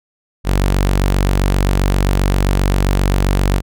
sawtooth tone, 47.57 Hz, F#1, 49 cents sharp, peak -8 dBFS, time 0.44-3.62 s, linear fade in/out 50 ms, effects none

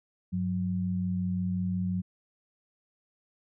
sine tone pair together, 96.8 / 182.43 Hz, G2 / F#3, -21 / -24 cents, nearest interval major seventh, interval 1097 cents, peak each -33 / -28 dBFS, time 0.32-2.02 s, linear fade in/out 20 ms, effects none

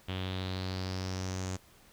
sawtooth tone with low-pass filter sweep, 93.2 Hz, F#2, 13 cents sharp, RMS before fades -36 dBFS, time 0.08-1.57 s, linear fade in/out 10 ms, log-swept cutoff 3200 to 7000 Hz, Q 4.8, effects pink hiss -60 dBFS RMS until 1.92 s

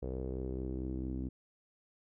sawtooth tone with low-pass filter sweep, 64.5 Hz, C2, 24 cents flat, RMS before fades -38 dBFS, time 0.02-1.29 s, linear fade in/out 10 ms, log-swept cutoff 480 to 280 Hz, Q 4, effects none

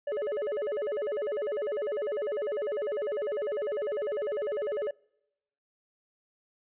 triangle tone with vibrato, 493.9 Hz, B4, in tune, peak -27 dBFS, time 0.07-4.91 s, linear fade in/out 5 ms, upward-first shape square, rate 10 Hz, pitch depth 270 cents each way, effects noise-tail reverb RT60 0.9 s tail -26 dB re dry + resampled to 8000 Hz

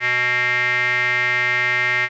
square tone with band-pass filter, 123.47 Hz, B2, in tune, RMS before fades -19 dBFS, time 0-2.09 s, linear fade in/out 50 ms, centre 2000 Hz, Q 8.5, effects resampled to 16000 Hz

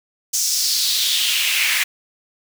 pink noise with high-pass filter sweep, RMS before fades -19 dBFS, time 0.33-1.84 s, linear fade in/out 10 ms, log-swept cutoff 6300 to 2000 Hz, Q 3.1, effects none

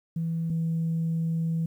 sine tone pair in turn, 164.81 / 163.9 Hz, E3 / E3, 0 / -10 cents, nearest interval unison, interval 10 cents, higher first, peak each -25 / -23 dBFS, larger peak second, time 0.16-0.5 / 0.5-1.66 s, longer second, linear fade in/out 5 ms, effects tanh soft clip ceiling -21 dBFS + 10-bit

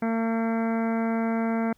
harmonic tone, 226.9 Hz, A#3, 47 cents flat, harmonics 1 / 2 / 3 / 4 / 5 / 6 / 7 / 8 / 9 / 10, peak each -24 / -33 / -32 / -37 / -43 / -39 / -41 / -50 / -42 / -47 dBFS, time 0.02-1.73 s, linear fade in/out 5 ms, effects pink hiss -65 dBFS RMS until 1.77 s

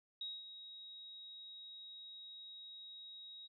sine tone with ADSR envelope, 3797 Hz, A#7, 31 cents sharp, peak -40 dBFS, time 0.21-3.48 s, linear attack 3 ms, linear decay 210 ms, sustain -10 dB, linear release 25 ms, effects none

